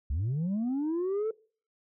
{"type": "linear sweep", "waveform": "sine", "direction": "up", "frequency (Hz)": [61.74, 450.8], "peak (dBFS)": -25, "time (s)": [0.1, 1.31], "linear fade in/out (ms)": 5, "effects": ["noise-tail reverb RT60 0.4 s tail -21 dB re dry", "tanh soft clip ceiling -26 dBFS"]}